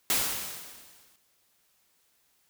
white noise with exponential decay, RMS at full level -24 dBFS, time 0.1-1.16 s, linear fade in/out 1 ms, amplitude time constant 230 ms, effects white hiss -69 dBFS RMS until 2.49 s

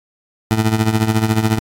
20% pulse tone with tremolo, 110 Hz, A2, in tune, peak -5 dBFS, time 0.51-1.59 s, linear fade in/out 0 ms, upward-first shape triangle, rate 14 Hz, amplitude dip 80%, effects AAC 64 kbps

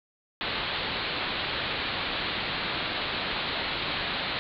white low-pass noise, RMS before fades -31 dBFS, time 0.41-4.39 s, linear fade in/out 0 ms, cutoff 4300 Hz, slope 96 dB/octave, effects none

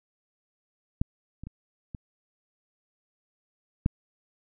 clicks, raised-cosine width 5 ms, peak -12 / -27 / -27 / -24 / -10 dBFS, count 5, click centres 1.015 / 1.436 / 1.47 / 1.948 / 3.861 s, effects none

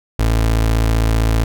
30% pulse tone, 55.5 Hz, A1, 16 cents sharp, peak -10 dBFS, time 0.19-1.44 s, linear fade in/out 5 ms, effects none

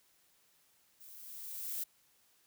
violet noise with level ramp, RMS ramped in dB -55 to -37 dBFS, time 1-1.84 s, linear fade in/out 10 ms, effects white hiss -70 dBFS RMS until 2.46 s

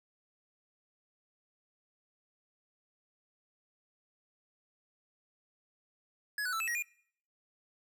square tone with pitch steps, 1685 / 1486 / 1325 / 2619 / 1895 / 2423 Hz, G#6 / F#6 / E6 / E7 / A#6 / D#7, +25 / +7 / +9 / -12 / +28 / -47 cents, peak -33 dBFS, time 6.38-6.824 s, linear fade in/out 2 ms, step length 74 ms, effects noise-tail reverb RT60 0.6 s tail -23 dB re dry

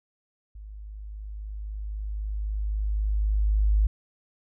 sine tone with level ramp, 51.91 Hz, G#1, in tune, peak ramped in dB -39 to -17 dBFS, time 0.55-3.87 s, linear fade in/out 5 ms, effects none

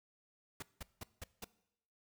pink noise bursts, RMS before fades -45 dBFS, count 5, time 0.6-1.445 s, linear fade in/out 5 ms, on 25 ms, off 180 ms, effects noise-tail reverb RT60 0.8 s tail -20 dB re dry

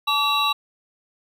triangle tone cluster, 869 / 1148 / 2720 / 3893 Hz, A5 / D6 / F7 / B7, -22 / -40 / -46 / -26 cents, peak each -25 / -20 / -25 / -21 dBFS, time 0.07-0.53 s, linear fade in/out 10 ms, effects none

